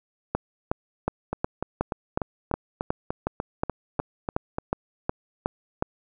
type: two click trains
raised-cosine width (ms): 1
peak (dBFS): -9 / -13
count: 16 / 12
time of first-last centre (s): 0.35-5.824 / 1.33-4.584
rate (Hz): 2.74 / 3.38
effects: none